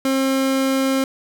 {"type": "tone", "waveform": "30% pulse", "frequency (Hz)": 267.3, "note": "C4", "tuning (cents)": 37, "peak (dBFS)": -14, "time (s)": [0.05, 1.04], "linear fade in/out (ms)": 2, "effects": []}